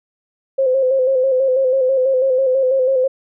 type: tone with vibrato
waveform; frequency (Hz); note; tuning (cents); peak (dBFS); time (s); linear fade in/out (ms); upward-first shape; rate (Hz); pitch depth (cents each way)
sine; 523.3; C5; 0; -12; 0.58-3.08; 10; square; 6.1; 43
effects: none